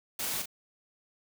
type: noise with echo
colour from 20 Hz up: white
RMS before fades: -34 dBFS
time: 0.19-0.42 s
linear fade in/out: 5 ms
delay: 38 ms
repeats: 1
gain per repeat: -6 dB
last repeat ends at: 0.458 s
effects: none